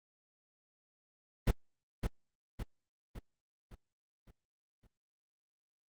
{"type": "noise with echo", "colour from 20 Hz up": "brown", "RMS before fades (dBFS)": -26, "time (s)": [1.47, 1.51], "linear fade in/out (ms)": 5, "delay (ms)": 560, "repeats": 6, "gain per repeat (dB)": -6, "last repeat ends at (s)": 4.87, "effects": ["Opus 24 kbps"]}